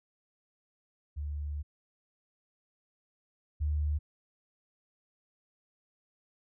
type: tone pair in turn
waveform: sine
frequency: 73.4 / 74.73 Hz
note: D2 / D2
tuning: 0 / +31 cents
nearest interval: unison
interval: 31 cents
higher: second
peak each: -33 / -27 dBFS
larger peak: second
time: 1.16-1.63 / 3.6-3.99 s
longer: first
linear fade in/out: 20 ms
effects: none